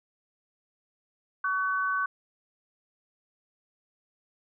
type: tone pair together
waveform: sine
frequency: 1131 / 1509.7 Hz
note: C#6 / F#6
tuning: +34 / +34 cents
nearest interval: perfect fourth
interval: 500 cents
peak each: -28 dBFS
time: 1.44-2.06 s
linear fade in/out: 5 ms
effects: none